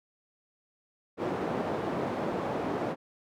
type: band-pass noise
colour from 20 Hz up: white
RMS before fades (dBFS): -32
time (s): 1.17-2.96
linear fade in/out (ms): 50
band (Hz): 160 to 600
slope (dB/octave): 12
effects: none